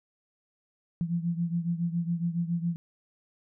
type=beating tone pair; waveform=sine; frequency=168.7 / 175.9 Hz; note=E3 / F3; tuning=+40 / +13 cents; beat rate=7.2 Hz; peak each=-28 / -32 dBFS; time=1.01-2.76 s; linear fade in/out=0 ms; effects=none